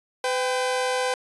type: tone pair together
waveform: sawtooth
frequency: 506 / 787.1 Hz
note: B4 / G5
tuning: +42 / +7 cents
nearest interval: minor sixth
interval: 765 cents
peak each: -20 / -24 dBFS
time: 0.24-1.14 s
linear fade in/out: 2 ms
effects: resampled to 24000 Hz